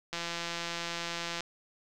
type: click train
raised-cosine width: 0.2 ms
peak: -18 dBFS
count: 218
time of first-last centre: 0.13-1.406 s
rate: 170 Hz
effects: none